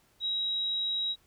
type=tone; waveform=sine; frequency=3838 Hz; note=A#7; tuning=50 cents sharp; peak=-28 dBFS; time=0.2-1.16 s; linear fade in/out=50 ms; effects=pink hiss -66 dBFS RMS until 1.26 s